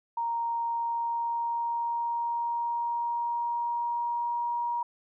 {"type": "tone with pitch glide", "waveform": "sine", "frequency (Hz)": [932.3, 950.2], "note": ["A#5", "A#5"], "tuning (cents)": [0, 33], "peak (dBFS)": -27, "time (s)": [0.17, 4.83], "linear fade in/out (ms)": 5, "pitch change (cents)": 33, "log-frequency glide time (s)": [0.69, 4.56], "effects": []}